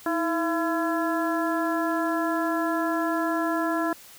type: harmonic tone with a mistuned harmonic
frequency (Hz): 337.8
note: E4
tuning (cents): +42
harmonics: 1 / 2 / 3 / 4 / 5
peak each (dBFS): -26 / -29 / -31 / -32 / -33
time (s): 0.06-3.93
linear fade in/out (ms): 2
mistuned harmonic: 1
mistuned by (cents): -81
effects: white hiss -48 dBFS RMS until 4.18 s